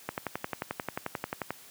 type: click train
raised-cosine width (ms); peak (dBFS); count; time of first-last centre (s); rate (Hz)
0.5; -16; 17; 0.09-1.506; 11.3
effects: white hiss -52 dBFS RMS until 1.7 s + high-pass 100 Hz 12 dB/octave